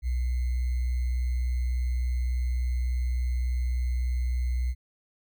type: tone with sample-and-hold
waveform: sine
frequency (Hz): 61.74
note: B1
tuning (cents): 0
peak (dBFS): -24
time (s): 0.02-4.75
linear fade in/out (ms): 50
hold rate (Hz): 2100
effects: none